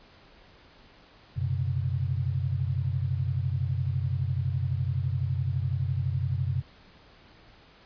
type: chord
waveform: sine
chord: F# suspended fourth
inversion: none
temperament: equal with one note detuned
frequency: 92.5 / 126.72 / 138.59 Hz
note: F#2 / B2 / C#3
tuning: 0 / +45 / 0 cents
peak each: -29 / -29 / -32 dBFS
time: 1.36-6.62 s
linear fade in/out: 20 ms
effects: pink hiss -55 dBFS RMS until 7.85 s + resampled to 11025 Hz